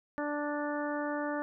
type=harmonic tone; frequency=293.7 Hz; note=D4; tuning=in tune; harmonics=1 / 2 / 3 / 4 / 5 / 6; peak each=-35 / -36 / -40 / -42 / -42 / -43 dBFS; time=0.18-1.42 s; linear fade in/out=0 ms; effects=none